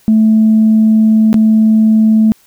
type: tone with dropouts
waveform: sine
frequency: 219 Hz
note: A3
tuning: 8 cents flat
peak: -4 dBFS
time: 0.08-2.32 s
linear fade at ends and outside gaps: 0 ms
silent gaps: 1.33-1.342 s
effects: tanh soft clip ceiling -1 dBFS + white hiss -49 dBFS RMS until 2.46 s